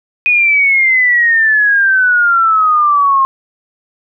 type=exponential sweep; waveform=sine; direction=down; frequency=2489 to 1065 Hz; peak=-7 dBFS; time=0.26-3.25 s; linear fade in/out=0 ms; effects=none